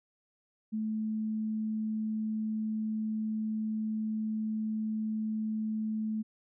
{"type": "tone", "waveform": "sine", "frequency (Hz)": 217.4, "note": "A3", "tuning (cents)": -21, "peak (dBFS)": -30, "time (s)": [0.72, 6.23], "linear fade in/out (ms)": 20, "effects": []}